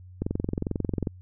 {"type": "click train", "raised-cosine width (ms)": 3, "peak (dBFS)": -14, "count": 20, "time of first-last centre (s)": [0.22, 1.072], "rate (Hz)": 22.3, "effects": ["added 91 Hz sine -44 dBFS peak until 1.21 s"]}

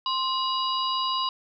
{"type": "harmonic tone with a mistuned harmonic", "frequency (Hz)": 965, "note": "B5", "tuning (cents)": -40, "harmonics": [1, 3, 4, 5], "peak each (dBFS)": [-26, -31, -32, -33], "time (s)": [0.06, 1.29], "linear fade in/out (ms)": 2, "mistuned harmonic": 1, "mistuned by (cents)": 140, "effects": []}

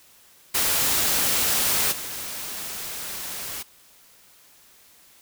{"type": "noise with level steps", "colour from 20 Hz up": "white", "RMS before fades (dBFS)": [-22, -33], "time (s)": [0.54, 3.63], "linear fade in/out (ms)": 10, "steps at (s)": 1.91, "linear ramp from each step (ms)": 20, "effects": ["white hiss -54 dBFS RMS until 5.21 s"]}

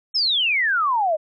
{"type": "exponential sweep", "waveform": "sine", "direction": "down", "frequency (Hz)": [5470, 597], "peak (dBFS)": -17, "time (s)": [0.14, 1.17], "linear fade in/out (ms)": 20, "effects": []}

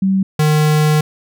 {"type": "tone pair in turn", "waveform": ["sine", "square"], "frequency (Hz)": [192.2, 152.55], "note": ["G3", "D#3"], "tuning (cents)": [-34, -34], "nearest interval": "major third", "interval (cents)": 400, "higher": "first", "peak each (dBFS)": -11, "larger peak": "neither", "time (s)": [[0.02, 0.23], [0.39, 1.01]], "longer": "second", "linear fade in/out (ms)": 5, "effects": []}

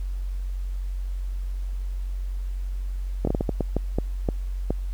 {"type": "slowing click train", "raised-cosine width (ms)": 2, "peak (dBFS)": -10, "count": 11, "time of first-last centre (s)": [3.25, 4.706], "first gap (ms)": 23, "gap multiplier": 1.38, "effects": ["added 46 Hz sine -26 dBFS peak until 4.93 s", "pink hiss -55 dBFS RMS until 4.93 s"]}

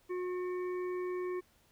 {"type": "harmonic tone with a mistuned harmonic", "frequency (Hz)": 362.1, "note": "F#4", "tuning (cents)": -37, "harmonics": [1, 3, 5, 6], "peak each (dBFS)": [-34, -46, -53, -53], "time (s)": [0.09, 1.41], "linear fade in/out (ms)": 20, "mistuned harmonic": 6, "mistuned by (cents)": 63, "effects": ["pink hiss -68 dBFS RMS until 1.71 s"]}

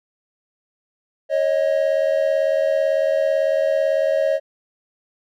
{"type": "tone pair together", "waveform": "triangle", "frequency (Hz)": [550, 628], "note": ["C#5", "D#5"], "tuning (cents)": [-14, 16], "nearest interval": "major second", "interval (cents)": 230, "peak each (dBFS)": -17, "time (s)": [1.29, 4.4], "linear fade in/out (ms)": 50, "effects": []}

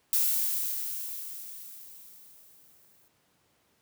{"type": "noise with exponential decay", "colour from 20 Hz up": "violet", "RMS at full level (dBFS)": -24, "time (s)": [0.13, 3.08], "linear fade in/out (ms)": 1, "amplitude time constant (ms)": 640, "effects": ["pink hiss -69 dBFS RMS until 3.81 s", "high-pass 100 Hz 12 dB/octave"]}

